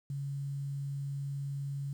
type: tone with quantisation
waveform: sine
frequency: 139.8 Hz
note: C#3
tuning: 15 cents sharp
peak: -34 dBFS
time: 0.1-1.93 s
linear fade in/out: 2 ms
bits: 10
effects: none